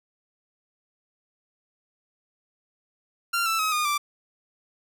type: tone with pitch steps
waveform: sawtooth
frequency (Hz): 1382 / 1326.5 / 1273.2 / 1222 / 1172.9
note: F6 / E6 / D#6 / D#6 / D6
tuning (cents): -19 / +10 / +39 / -32 / -3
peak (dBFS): -19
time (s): 3.33-3.98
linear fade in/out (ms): 10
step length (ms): 130
effects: none